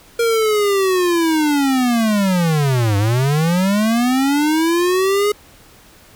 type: linear two-way sweep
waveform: square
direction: down then up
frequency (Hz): 470 to 98 to 419.8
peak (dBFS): -14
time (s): 0.19-5.32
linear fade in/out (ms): 5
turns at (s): 2.97
effects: pink hiss -46 dBFS RMS until 6.15 s